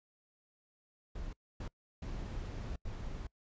brown noise bursts at uneven times, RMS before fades -41 dBFS, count 4, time 1.15-1.33 / 1.6-1.68 / 2.02-2.76 / 2.85-3.27 s, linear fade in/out 5 ms, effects noise-tail reverb RT60 0.1 s tail -25 dB re dry + resampled to 16000 Hz

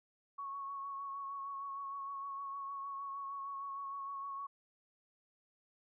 sine tone with vibrato, 1107 Hz, C#6, 3 cents flat, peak -40 dBFS, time 0.38-4.47 s, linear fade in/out 10 ms, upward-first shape sine, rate 6.5 Hz, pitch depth 23 cents each way, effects none

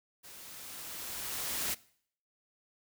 white noise with level ramp, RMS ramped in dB -51 to -33 dBFS, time 0.23-1.75 s, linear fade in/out 20 ms, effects noise-tail reverb RT60 0.6 s tail -21 dB re dry

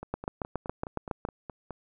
two click trains, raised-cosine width 1 ms, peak -16 / -24 dBFS, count 9 / 9, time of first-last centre 0.14-1.251 / 0.03-1.707 s, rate 7.2 / 4.77 Hz, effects none

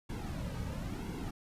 brown noise with flanger, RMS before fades -39 dBFS, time 0.09-1.31 s, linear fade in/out 10 ms, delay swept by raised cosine 1.6 to 2.9 ms, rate 0.98 Hz, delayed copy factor -0.7, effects resampled to 32000 Hz

